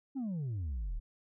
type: exponential sweep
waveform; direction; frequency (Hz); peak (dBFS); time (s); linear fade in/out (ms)
sine; down; 283.6 to 34.65; -31; 0.15-1; 20
effects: tanh soft clip ceiling -33 dBFS